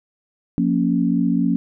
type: chord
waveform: sine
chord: Bb minor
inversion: second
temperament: equal with one note detuned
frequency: 177.67 / 233.1 / 277.2 Hz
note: F3 / Bb3 / Db4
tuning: +30 / 0 / 0 cents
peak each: -20 dBFS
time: 0.58-1.56 s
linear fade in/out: 0 ms
effects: none